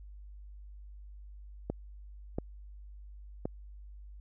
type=clicks; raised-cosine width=2 ms; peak=-19 dBFS; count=3; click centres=1.7 / 2.385 / 3.455 s; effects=added 50 Hz sine -46 dBFS peak until 4.2 s